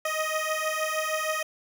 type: beating tone pair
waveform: 15% pulse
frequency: 622.3 / 628.7 Hz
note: D#5 / D#5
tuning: 0 / +18 cents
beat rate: 6.4 Hz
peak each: -23 dBFS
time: 0.05-1.43 s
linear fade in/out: 5 ms
effects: none